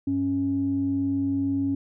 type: tone pair together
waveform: sine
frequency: 98 / 276.2 Hz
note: G2 / C#4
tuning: 0 / -6 cents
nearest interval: octave + tritone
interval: 1794 cents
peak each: -31 / -22 dBFS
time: 0.07-1.75 s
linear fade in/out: 5 ms
effects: tanh soft clip ceiling -15 dBFS